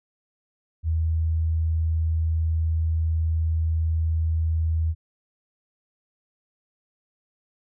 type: tone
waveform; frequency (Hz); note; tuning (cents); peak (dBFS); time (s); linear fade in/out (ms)
sine; 80.7; E2; -36; -20; 0.83-4.95; 50
effects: none